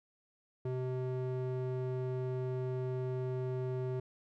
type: tone with band-pass filter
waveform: square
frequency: 127.9 Hz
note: C3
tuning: 39 cents flat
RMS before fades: -36 dBFS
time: 0.65-4 s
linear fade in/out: 5 ms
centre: 300 Hz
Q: 1.4
effects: none